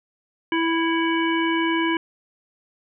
harmonic tone with a mistuned harmonic, 329.6 Hz, E4, in tune, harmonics 1 / 3 / 5 / 7 / 9, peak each -21 / -26 / -28 / -29 / -31 dBFS, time 0.52-1.97 s, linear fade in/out 2 ms, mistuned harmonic 7, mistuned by -31 cents, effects none

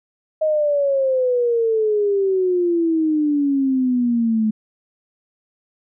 sine exponential sweep, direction down, 630 to 214.4 Hz, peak -15 dBFS, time 0.41-4.51 s, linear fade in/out 10 ms, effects none

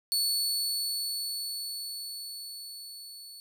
sawtooth tone with level ramp, 4435 Hz, C#8, in tune, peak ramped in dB -22 to -42 dBFS, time 0.12-3.4 s, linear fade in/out 0 ms, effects none

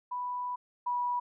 sine tone pair in turn, 987.8 / 976.5 Hz, B5 / B5, 0 / -20 cents, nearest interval unison, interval 20 cents, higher first, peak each -32 / -28 dBFS, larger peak second, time 0.11-0.56 / 0.86-1.2 s, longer first, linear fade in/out 10 ms, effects none

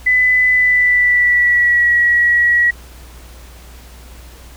sine tone with pitch glide, 2003 to 1919.2 Hz, B6 to A#6, +24 to +50 cents, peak -9 dBFS, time 0.06-2.71 s, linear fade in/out 10 ms, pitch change -74 cents, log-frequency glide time 0.52-1.93 s, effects added 60 Hz sine -36 dBFS peak until 4.56 s + pink hiss -42 dBFS RMS until 4.56 s

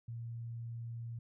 sine tone, 116.54 Hz, A#2, in tune, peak -40 dBFS, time 0.08-1.19 s, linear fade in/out 5 ms, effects none

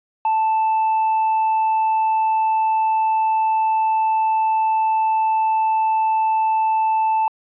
sine tone with tanh clipping, 880 Hz, A5, in tune, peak -16 dBFS, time 0.25-7.28 s, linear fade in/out 2 ms, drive 2 dB, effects resampled to 8000 Hz

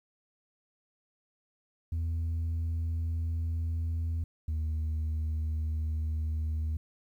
sine tone pair in turn, 82.41 / 78.35 Hz, E2 / D#2, 0 / +13 cents, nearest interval minor second, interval 87 cents, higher first, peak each -26 dBFS, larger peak neither, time 1.92-4.24 / 4.48-6.77 s, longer first, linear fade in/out 5 ms, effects tanh soft clip ceiling -28 dBFS + 11-bit

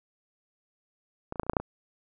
clicks, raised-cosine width 1 ms, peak -20 / -28 / -11 / -23 / -30 / -8 / -22 / -8 / -21 dBFS, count 9, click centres 1.324 / 1.358 / 1.397 / 1.433 / 1.466 / 1.497 / 1.534 / 1.568 / 1.6 s, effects none

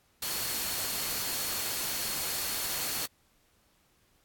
sine tone in noise, 4345 Hz, C#8, 35 cents flat, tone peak -41 dBFS, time 0.22-3.06 s, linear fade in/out 5 ms, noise white, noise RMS -33 dBFS, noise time 0.22-3.06 s, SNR -11 dB, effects pink hiss -68 dBFS RMS until 4.24 s + AAC 64 kbps

